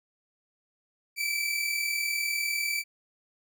sawtooth tone pair together, 2300 / 2340 Hz, D7 / D7, -37 / -7 cents, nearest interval unison, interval 30 cents, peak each -27 dBFS, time 1.16-2.84 s, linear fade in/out 50 ms, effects none

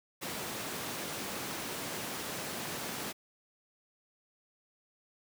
pink high-pass noise, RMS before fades -39 dBFS, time 0.21-3.13 s, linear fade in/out 20 ms, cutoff 170 Hz, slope 12 dB/octave, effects none

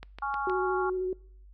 click train, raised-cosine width 0.3 ms, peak -25 dBFS, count 4, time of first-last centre 0.03-0.497 s, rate 6.42 Hz
harmonic tone, 277.6 Hz, C#4, 3 cents sharp, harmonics 3 / 4 / 5, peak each -32 / -33 / -34 dBFS, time 0.22-0.9 s, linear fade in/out 5 ms
sine tone with vibrato, 370 Hz, F#4, in tune, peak -27 dBFS, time 0.47-1.13 s, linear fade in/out 2 ms, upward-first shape square, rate 13 Hz, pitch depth 14 cents each way
effects noise-tail reverb RT60 0.6 s tail -24 dB re dry + added 49 Hz sine -49 dBFS peak until 1.53 s

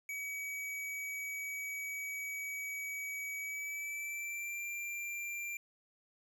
square tone with pitch glide, 2271 to 2370 Hz, C#7 to D7, +41 to +15 cents, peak -39 dBFS, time 0.09-5.57 s, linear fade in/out 2 ms, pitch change +74 cents, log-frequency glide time 3.39-4.65 s, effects none

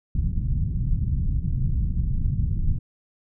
pink low-pass noise, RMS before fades -23 dBFS, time 0.15-2.79 s, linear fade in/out 5 ms, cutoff 160 Hz, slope 24 dB/octave, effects none

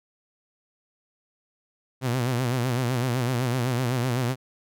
sawtooth tone with vibrato, 124.5 Hz, B2, 14 cents sharp, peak -19 dBFS, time 2.01-4.36 s, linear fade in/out 50 ms, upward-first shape sine, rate 7.9 Hz, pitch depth 100 cents each way, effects none

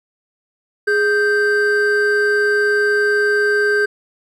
triangle tone pair together, 415.3 / 1568 Hz, G#4 / G6, 0 / 0 cents, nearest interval octave + major seventh, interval 2300 cents, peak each -14 dBFS, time 0.87-3.86 s, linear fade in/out 10 ms, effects none

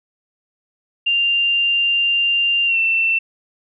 sine tone with pitch glide, 2790 to 2684 Hz, F7 to E7, -2 to +31 cents, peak -14 dBFS, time 1.06-3.19 s, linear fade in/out 10 ms, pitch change -67 cents, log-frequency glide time 2.66-2.78 s, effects none

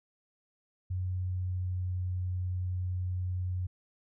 sine tone with pitch glide, 91.8 to 91.06 Hz, F#2 to F#2, -13 to -27 cents, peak -30 dBFS, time 0.9-3.67 s, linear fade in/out 10 ms, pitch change -14 cents, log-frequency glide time 1.02-1.93 s, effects none

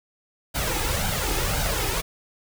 pink noise with flanger, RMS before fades -25 dBFS, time 0.54-2.02 s, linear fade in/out 20 ms, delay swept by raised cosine 1.3 to 2.4 ms, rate 1.9 Hz, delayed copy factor +0.65, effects none

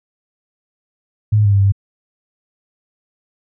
sine tone with pitch steps, 106.4 / 105.6 / 101.3 / 99.5 / 98.4 / 99.3 Hz, G#2 / G#2 / G#2 / G2 / G2 / G2, +42 / +29 / -43 / +26 / +7 / +23 cents, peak -9 dBFS, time 1.32-1.722 s, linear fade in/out 10 ms, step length 67 ms, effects none

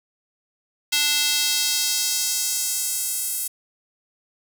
square tone with high-pass filter sweep, 293.7 Hz, D4, in tune, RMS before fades -23 dBFS, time 0.92-3.48 s, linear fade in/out 10 ms, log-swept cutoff 3200 to 10000 Hz, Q 1.3, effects none

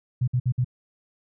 sine tone bursts, 124.7 Hz, B2, 17 cents sharp, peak -19 dBFS, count 4, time 0.21-0.646 s, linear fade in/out 10 ms, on 67 ms, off 56 ms, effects none

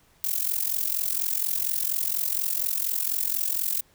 violet noise with amplitude modulation, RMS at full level -23 dBFS, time 0.24-3.81 s, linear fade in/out 0 ms, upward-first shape sine, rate 44.2 Hz, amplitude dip 85%, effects pink hiss -61 dBFS RMS until 3.94 s

